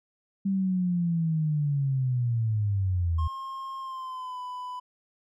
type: linear sweep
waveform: sine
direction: down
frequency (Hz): 197 to 77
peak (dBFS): -23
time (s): 0.45-3.28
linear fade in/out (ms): 10
type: tone with pitch glide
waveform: triangle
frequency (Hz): 1069 to 997.4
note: C6 to B5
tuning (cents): +37 to +17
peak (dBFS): -32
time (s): 3.18-4.8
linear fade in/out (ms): 10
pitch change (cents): -120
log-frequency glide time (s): 3.79-4.4
effects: none